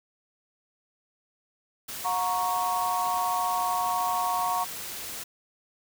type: noise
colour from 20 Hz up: white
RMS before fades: -37 dBFS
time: 1.88-5.24 s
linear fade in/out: 10 ms
type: chord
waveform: sine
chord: F# major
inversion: none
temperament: equal with one note detuned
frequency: 721 / 932.3 / 1108.7 Hz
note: F#5 / A#5 / C#6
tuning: -45 / 0 / 0 cents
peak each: -29 dBFS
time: 2.04-4.65 s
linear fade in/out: 20 ms
effects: none